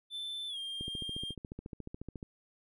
triangle tone with pitch glide, 3532 to 3202 Hz, A7 to G7, +6 to +36 cents, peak -36 dBFS, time 0.1-1.35 s, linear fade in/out 50 ms, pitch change -170 cents, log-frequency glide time 0.48-0.58 s
click train, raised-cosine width 3 ms, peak -29 dBFS, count 21, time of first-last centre 0.81-2.228 s, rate 14.1 Hz
effects none

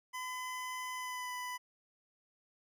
25% pulse tone with pitch glide, 1012 to 995.2 Hz, B5 to B5, +42 to +13 cents, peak -35 dBFS, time 0.13-1.58 s, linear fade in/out 20 ms, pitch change -29 cents, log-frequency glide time 0.93-1.32 s, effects none

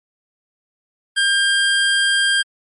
25% pulse tone, 1600 Hz, G6, 35 cents sharp, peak -10 dBFS, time 1.16-2.43 s, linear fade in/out 20 ms, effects MP3 48 kbps

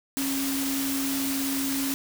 sine tone in noise, 272.6 Hz, C#4, 29 cents flat, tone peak -27 dBFS, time 0.17-1.94 s, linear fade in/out 0 ms, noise white, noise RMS -31 dBFS, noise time 0.17-1.94 s, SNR +1 dB, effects none

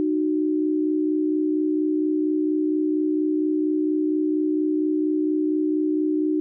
sine tone pair together, 305.7 / 370 Hz, D#4 / F#4, -30 / 0 cents, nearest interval minor third, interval 330 cents, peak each -20 / -26 dBFS, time 0-6.4 s, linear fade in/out 0 ms, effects none

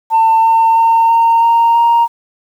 sine tone with pitch steps, 897 / 904.3 / 911.6 / 919 / 926.5 / 934 Hz, A5 / A5 / A#5 / A#5 / A#5 / A#5, +33 / +47 / -39 / -25 / -11 / +3 cents, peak -5 dBFS, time 0.1-2.08 s, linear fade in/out 50 ms, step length 330 ms, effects tanh soft clip ceiling -4 dBFS + 7-bit

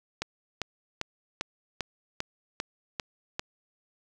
click train, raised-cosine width 0.2 ms, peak -13 dBFS, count 9, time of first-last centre 0.22-3.395 s, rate 2.52 Hz, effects none

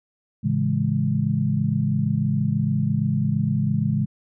sine chord, A major seventh, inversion none, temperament equal, 110 / 138.59 / 164.81 / 207.7 Hz, A2 / C#3 / E3 / G#3, 0 / 0 / 0 / 0 cents, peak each -26 / -23 / -26 / -24 dBFS, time 0.43-4.06 s, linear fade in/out 20 ms, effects none

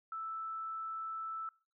sine tone, 1318.5 Hz, E6, in tune, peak -38 dBFS, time 0.12-1.49 s, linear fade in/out 2 ms, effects noise-tail reverb RT60 0.4 s tail -25 dB re dry

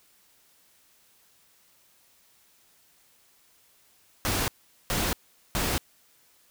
pink noise bursts, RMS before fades -27 dBFS, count 3, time 4.25-5.78 s, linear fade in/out 0 ms, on 230 ms, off 420 ms, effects white hiss -62 dBFS RMS until 6.5 s

